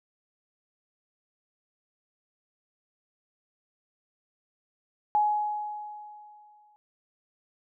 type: tone with exponential decay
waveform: sine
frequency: 840 Hz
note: G#5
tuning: 19 cents sharp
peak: -19 dBFS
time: 5.15-6.76 s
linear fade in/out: 0 ms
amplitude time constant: 350 ms
effects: none